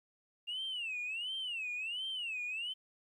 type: tone with vibrato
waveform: sine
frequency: 2769 Hz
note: F7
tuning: 15 cents flat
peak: -35 dBFS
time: 0.47-2.74 s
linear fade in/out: 20 ms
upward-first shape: sine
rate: 1.4 Hz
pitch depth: 220 cents each way
effects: tanh soft clip ceiling -33 dBFS + 12-bit